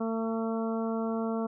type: harmonic tone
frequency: 225.3 Hz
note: A3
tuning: 41 cents sharp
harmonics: 1 / 2 / 3 / 4 / 5 / 6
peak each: -30 / -34 / -37 / -43 / -42 / -44 dBFS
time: 0-1.47 s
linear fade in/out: 10 ms
effects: none